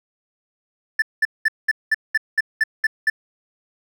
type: tone bursts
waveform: triangle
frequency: 1760 Hz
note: A6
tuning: in tune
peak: -12 dBFS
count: 10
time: 0.99-3.1 s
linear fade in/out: 5 ms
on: 31 ms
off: 200 ms
effects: none